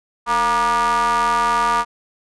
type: ring-modulated tone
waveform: square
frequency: 123.5 Hz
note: B2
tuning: in tune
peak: -13 dBFS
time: 0.26-1.85 s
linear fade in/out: 50 ms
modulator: 1070 Hz
effects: resampled to 24000 Hz